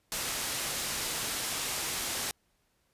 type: low-pass noise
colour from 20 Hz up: white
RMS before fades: -34 dBFS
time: 0.12-2.31 s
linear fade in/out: 0 ms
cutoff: 10000 Hz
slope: 12 dB/octave
effects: pink hiss -73 dBFS RMS until 2.93 s + resampled to 32000 Hz